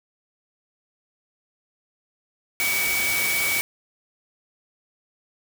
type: tone in noise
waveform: sine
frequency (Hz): 2265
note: C#7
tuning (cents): +37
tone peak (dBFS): -23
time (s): 2.6-3.61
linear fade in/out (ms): 0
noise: white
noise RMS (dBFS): -26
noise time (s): 2.6-3.61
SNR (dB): 0
effects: none